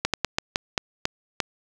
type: slowing click train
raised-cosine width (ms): 0.2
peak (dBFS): -4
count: 8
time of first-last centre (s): 0.05-1.402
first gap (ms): 87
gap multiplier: 1.26
effects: none